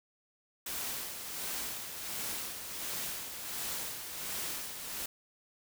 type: noise with tremolo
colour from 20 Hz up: white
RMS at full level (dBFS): -37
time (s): 0.66-5.06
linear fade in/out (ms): 5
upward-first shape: sine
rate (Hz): 1.4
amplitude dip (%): 50
effects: none